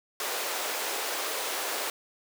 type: high-pass noise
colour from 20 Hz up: pink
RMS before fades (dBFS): -32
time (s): 0.2-1.9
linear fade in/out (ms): 2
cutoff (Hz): 420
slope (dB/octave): 24
effects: none